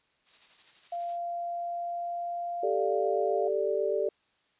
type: noise with tremolo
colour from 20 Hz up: blue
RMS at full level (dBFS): -48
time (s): 0.25-1.19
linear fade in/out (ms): 50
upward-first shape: square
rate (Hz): 12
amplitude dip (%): 40
type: tone with pitch glide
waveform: sine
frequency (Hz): 692 to 696.4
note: F5 to F5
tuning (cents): -16 to -5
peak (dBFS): -31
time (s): 0.92-3.48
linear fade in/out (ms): 5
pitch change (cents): +11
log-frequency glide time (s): 1.47-2.9
type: chord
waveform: sine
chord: G suspended second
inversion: none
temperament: equal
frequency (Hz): 392 / 440 / 587.3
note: G4 / A4 / D5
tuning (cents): 0 / 0 / 0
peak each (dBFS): -30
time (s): 2.63-4.09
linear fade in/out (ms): 5
effects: white hiss -70 dBFS RMS until 4.59 s + resampled to 8000 Hz